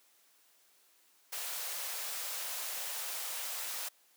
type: high-pass noise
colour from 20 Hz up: white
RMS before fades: -39 dBFS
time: 1.32-3.89 s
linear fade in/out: 10 ms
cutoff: 470 Hz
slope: 48 dB/octave
effects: white hiss -67 dBFS RMS until 4.16 s + high-pass 300 Hz 12 dB/octave